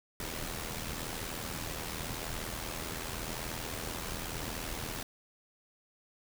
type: noise with amplitude modulation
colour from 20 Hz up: pink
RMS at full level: -36 dBFS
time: 0.2-5.03 s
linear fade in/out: 2 ms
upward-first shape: sine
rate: 80.9 Hz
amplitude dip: 60%
effects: none